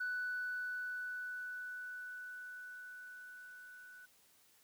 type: tone with level ramp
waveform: sine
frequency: 1487 Hz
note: F#6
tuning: 8 cents sharp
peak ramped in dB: -34 to -53 dBFS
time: 0-4.06 s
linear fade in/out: 10 ms
effects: tanh soft clip ceiling -33 dBFS + white hiss -68 dBFS RMS until 4.63 s